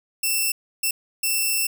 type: tone bursts at uneven times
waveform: 5% pulse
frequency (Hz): 2674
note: E7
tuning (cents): +24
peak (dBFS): -11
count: 3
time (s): 0.23-0.52 / 0.83-0.91 / 1.23-1.67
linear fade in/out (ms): 5
effects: 8-bit